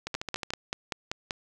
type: two click trains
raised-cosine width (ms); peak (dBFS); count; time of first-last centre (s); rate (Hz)
0.2; -13 / -16; 7 / 7; 0.15-1.308 / 0.07-0.505; 5.18 / 13.8
effects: none